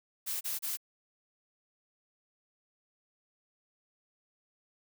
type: noise bursts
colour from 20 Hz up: blue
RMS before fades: -35 dBFS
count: 3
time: 0.26-0.772 s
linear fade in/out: 20 ms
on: 150 ms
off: 31 ms
effects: none

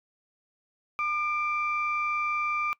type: tone pair together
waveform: sine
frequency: 1205.4 / 2349 Hz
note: D6 / D7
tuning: +45 / 0 cents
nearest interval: octave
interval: 1155 cents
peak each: -27 / -30 dBFS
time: 0.99-2.73 s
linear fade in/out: 0 ms
effects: noise-tail reverb RT60 0.1 s tail -24 dB re dry + tanh soft clip ceiling -18 dBFS

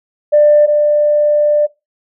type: tone pair in turn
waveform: sine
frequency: 594 / 594 Hz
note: D5 / D5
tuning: +20 / +20 cents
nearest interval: unison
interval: 0 cents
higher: neither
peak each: -4 / -8 dBFS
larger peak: first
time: 0.32-0.67 / 0.67-1.67 s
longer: second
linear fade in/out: 20 ms
effects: noise-tail reverb RT60 0.2 s tail -17 dB re dry + tanh soft clip ceiling 0 dBFS

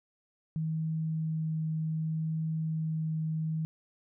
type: tone with vibrato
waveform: sine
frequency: 158.8 Hz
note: D#3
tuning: 36 cents sharp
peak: -29 dBFS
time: 0.56-3.65 s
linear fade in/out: 0 ms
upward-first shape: triangle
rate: 0.66 Hz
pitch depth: 8 cents each way
effects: none

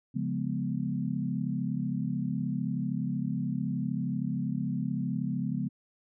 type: chord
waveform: sine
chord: C# dominant seventh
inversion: none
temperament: equal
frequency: 138.59 / 174.61 / 207.7 / 246.9 Hz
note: C#3 / E#3 / G#3 / B3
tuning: 0 / 0 / 0 / 0 cents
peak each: -34 dBFS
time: 0.14-5.69 s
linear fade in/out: 20 ms
effects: none

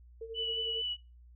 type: tone with tremolo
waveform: sine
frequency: 451.8 Hz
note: A4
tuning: 46 cents sharp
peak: -37 dBFS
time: 0.21-0.82 s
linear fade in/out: 5 ms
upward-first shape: sine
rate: 11 Hz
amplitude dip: 65%
type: tone with vibrato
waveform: sine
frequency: 2960 Hz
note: F#7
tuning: in tune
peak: -32 dBFS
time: 0.34-0.97 s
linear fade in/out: 50 ms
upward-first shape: triangle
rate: 4.7 Hz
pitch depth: 20 cents each way
effects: noise-tail reverb RT60 0.3 s tail -24 dB re dry + added 60 Hz sine -53 dBFS peak until 1.35 s

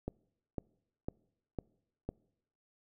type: click train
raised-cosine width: 2 ms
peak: -23 dBFS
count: 5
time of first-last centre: 0.08-2.09 s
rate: 1.99 Hz
effects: noise-tail reverb RT60 0.8 s tail -25 dB re dry

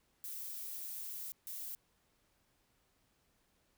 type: noise bursts at uneven times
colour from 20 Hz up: violet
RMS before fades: -44 dBFS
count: 2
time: 0.24-1.32 / 1.47-1.75 s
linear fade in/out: 0 ms
effects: pink hiss -75 dBFS RMS until 3.77 s

